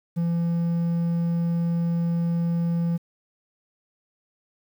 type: tone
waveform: triangle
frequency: 169.4 Hz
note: E3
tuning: 48 cents sharp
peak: -19 dBFS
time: 0.16-2.98 s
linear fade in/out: 20 ms
effects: 9-bit